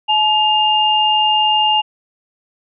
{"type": "tone pair together", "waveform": "sine", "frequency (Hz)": [857.3, 2813], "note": ["A5", "F7"], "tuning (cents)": [-45, 12], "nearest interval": "octave + major sixth", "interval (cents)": 2057, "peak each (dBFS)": -14, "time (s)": [0.08, 1.82], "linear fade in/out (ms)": 20, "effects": []}